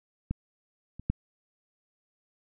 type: clicks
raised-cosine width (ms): 5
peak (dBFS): -17 / -29 / -13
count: 3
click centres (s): 0.31 / 0.996 / 1.1
effects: none